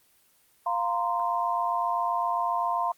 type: chord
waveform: sine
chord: F suspended fourth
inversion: none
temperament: equal with one note detuned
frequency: 698.5 / 932.3 / 1039.9 Hz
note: F5 / Bb5 / C6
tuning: 0 / 0 / -11 cents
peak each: -29 / -29 / -28 dBFS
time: 0.66-2.92 s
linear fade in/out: 5 ms
effects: white hiss -63 dBFS RMS until 2.97 s + Opus 24 kbps